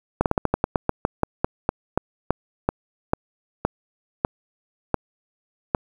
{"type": "slowing click train", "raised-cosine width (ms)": 1, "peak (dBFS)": -4, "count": 21, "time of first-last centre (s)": [0.21, 5.748], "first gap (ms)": 48, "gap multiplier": 1.16, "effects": ["7-bit"]}